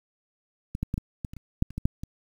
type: clicks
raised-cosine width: 5 ms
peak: -18 / -14 / -15 / -16 / -19 / -28 / -30 / -9 / -29 / -18 / -9 / -22 dBFS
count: 12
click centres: 0.751 / 0.83 / 0.941 / 0.979 / 1.248 / 1.335 / 1.367 / 1.624 / 1.706 / 1.78 / 1.855 / 2.035 s
effects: 8-bit